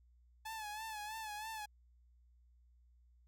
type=tone with vibrato; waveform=sawtooth; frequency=861 Hz; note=A5; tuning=38 cents flat; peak=-39 dBFS; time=0.45-1.66 s; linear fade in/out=10 ms; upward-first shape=sine; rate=3.1 Hz; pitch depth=63 cents each way; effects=added 60 Hz sine -64 dBFS peak until 3.27 s